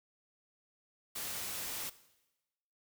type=noise; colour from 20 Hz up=white; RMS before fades=-40 dBFS; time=1.15-1.9 s; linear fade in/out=10 ms; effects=noise-tail reverb RT60 1.0 s tail -17 dB re dry